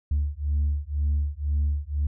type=beating tone pair; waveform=sine; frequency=72 / 74 Hz; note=D2 / D2; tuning=-34 / +14 cents; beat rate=2 Hz; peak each=-24 dBFS; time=0.11-2.07 s; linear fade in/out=5 ms; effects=tanh soft clip ceiling -18 dBFS